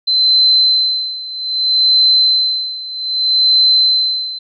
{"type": "tone with tremolo", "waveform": "sine", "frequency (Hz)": 4068, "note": "C8", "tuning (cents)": -50, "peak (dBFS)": -7, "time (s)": [0.07, 4.39], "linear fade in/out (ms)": 10, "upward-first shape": "sine", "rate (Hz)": 0.63, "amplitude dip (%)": 85, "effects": []}